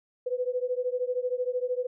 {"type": "beating tone pair", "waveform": "sine", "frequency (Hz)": [493.9, 506.9], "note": ["B4", "B4"], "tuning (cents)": [0, 45], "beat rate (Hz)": 13, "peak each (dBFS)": [-29, -30], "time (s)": [0.26, 1.87], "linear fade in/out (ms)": 10, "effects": []}